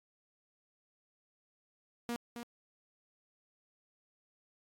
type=tone with echo; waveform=sawtooth; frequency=237.5 Hz; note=A#3; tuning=33 cents sharp; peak=-31 dBFS; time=2.09-2.16 s; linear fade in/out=0 ms; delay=270 ms; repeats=1; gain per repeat=-7 dB; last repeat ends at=2.43 s; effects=AAC 64 kbps